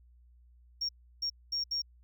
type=tone bursts at uneven times; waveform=triangle; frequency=5550 Hz; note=F8; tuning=12 cents flat; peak=-27 dBFS; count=4; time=0.81-0.89 / 1.22-1.3 / 1.52-1.64 / 1.71-1.82 s; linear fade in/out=10 ms; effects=tanh soft clip ceiling -28 dBFS + added 60 Hz sine -57 dBFS peak until 2.03 s